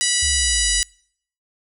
harmonic tone, 978 Hz, B5, 17 cents flat, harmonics 2 / 3 / 4 / 5 / 6 / 7 / 8 / 9 / 10, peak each -26 / -26 / -26 / -26 / -26 / -26 / -26 / -26 / -26 dBFS, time 0.01-0.83 s, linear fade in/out 0 ms
sine linear sweep, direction down, 73.42 to 42.27 Hz, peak -25 dBFS, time 0.22-0.82 s, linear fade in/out 10 ms
effects noise-tail reverb RT60 0.6 s tail -26 dB re dry

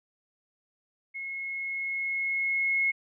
sine tone with level ramp, 2171 Hz, C#7, 37 cents flat, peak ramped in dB -34 to -22 dBFS, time 1.14-2.92 s, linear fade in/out 20 ms, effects none

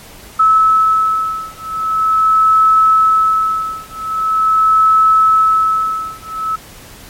sine beating tone pair, 1300 / 1300.43 Hz, E6 / E6, -24 / -24 cents, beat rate 0.43 Hz, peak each -12 dBFS, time 0.39-6.56 s, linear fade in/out 10 ms, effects pink hiss -37 dBFS RMS until 7.09 s + MP3 64 kbps

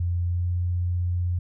sine tone with pitch glide, 87.31 to 88.43 Hz, F2 to F2, 0 to +22 cents, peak -22 dBFS, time 0-1.39 s, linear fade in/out 5 ms, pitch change +22 cents, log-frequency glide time 0.26-0.5 s, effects none

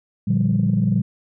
sine chord, G minor seventh, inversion first, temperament equal, 116.54 / 146.83 / 174.61 / 196 Hz, Bb2 / D3 / F3 / G3, 0 / 0 / 0 / 0 cents, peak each -20 / -24 / -21 / -19 dBFS, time 0.27-1.02 s, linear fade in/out 10 ms, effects tanh soft clip ceiling -8 dBFS

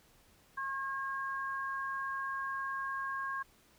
sine tone pair together, 1083 / 1621.7 Hz, C#6 / G#6, -41 / -42 cents, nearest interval perfect fifth, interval 699 cents, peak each -37 / -38 dBFS, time 0.57-3.43 s, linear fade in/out 10 ms, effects pink hiss -65 dBFS RMS until 3.78 s

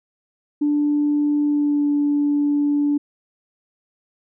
sine tone with pitch glide, 293.7 to 290.3 Hz, D4 to D4, 0 to -20 cents, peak -15 dBFS, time 0.61-2.98 s, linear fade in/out 10 ms, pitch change -20 cents, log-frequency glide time 1.44-1.88 s, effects tanh soft clip ceiling -11 dBFS

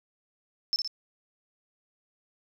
sine tone with echo, 5280 Hz, E8, 2 cents sharp, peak -23 dBFS, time 0.73-0.76 s, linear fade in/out 0 ms, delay 58 ms, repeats 2, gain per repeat -4 dB, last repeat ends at 0.876 s, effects none

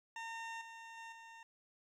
20% pulse tone with level steps, 912 Hz, A#5, 38 cents flat, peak -38 / -45 / -43 / -48 dBFS, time 0.16-1.43 s, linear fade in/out 2 ms, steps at 0.61 / 0.97 / 1.12 s, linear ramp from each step 5 ms, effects low-pass 6000 Hz 12 dB/octave + 13-bit

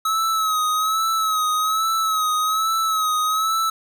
square tone with vibrato, 1284 Hz, E6, 46 cents flat, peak -19 dBFS, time 0.05-3.7 s, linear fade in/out 5 ms, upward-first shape sine, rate 1.2 Hz, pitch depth 48 cents each way, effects 9-bit

